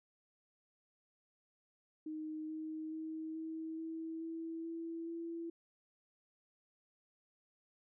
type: tone with pitch steps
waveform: sine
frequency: 310.9 / 314.1 / 317.4 / 320.8 / 324.1 / 327.5 / 330.9 / 334.4 Hz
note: D#4 / D#4 / D#4 / E4 / E4 / E4 / E4 / E4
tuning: -1 / +16 / +35 / -47 / -29 / -11 / +7 / +25 cents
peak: -40 dBFS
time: 2.06-5.5 s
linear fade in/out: 5 ms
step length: 430 ms
effects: none